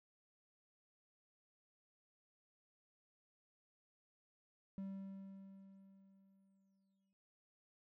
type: tone with exponential decay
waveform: triangle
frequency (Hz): 194.1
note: G3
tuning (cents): -17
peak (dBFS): -40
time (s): 4.78-7.13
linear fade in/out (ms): 0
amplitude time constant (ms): 510
effects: none